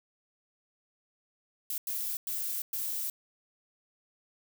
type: noise bursts at uneven times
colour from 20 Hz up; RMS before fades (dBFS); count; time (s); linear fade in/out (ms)
violet; -34; 4; 1.7-1.78 / 1.87-2.17 / 2.27-2.62 / 2.73-3.1; 2
effects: none